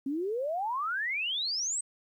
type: exponential sweep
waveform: sine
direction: up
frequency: 261.9 to 8372 Hz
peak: -29 dBFS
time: 0.06-1.81 s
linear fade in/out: 5 ms
effects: 11-bit